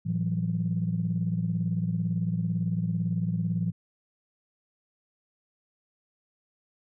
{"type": "tone cluster", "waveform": "sine", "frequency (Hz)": [112.5, 168.4, 186.3], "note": ["A2", "E3", "F#3"], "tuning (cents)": [39, 37, 12], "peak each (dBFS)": [-30, -27, -32], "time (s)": [0.05, 3.72], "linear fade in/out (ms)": 20, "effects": ["tanh soft clip ceiling -16 dBFS"]}